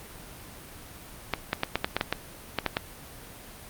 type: clicks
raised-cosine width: 0.3 ms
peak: -8 dBFS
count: 11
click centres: 1.337 / 1.531 / 1.634 / 1.756 / 1.845 / 1.966 / 2.011 / 2.126 / 2.587 / 2.663 / 2.769 s
effects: pink hiss -45 dBFS RMS until 3.69 s + Opus 32 kbps